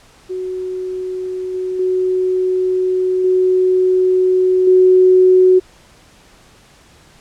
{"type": "tone with level steps", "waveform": "sine", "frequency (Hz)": 370, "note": "F#4", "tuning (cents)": 0, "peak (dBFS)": [-20, -18, -13, -10, -6], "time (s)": [0.29, 5.6], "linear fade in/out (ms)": 20, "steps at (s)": [1.54, 1.79, 3.24, 4.67], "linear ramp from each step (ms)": 5, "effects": ["pink hiss -47 dBFS RMS until 7.2 s", "low-pass 9000 Hz 12 dB/octave"]}